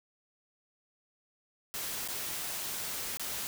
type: noise with dropouts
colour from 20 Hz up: white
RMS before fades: -37 dBFS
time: 1.74-3.47 s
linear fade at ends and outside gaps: 0 ms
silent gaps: 2.076-2.085 / 3.171-3.196 s
effects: none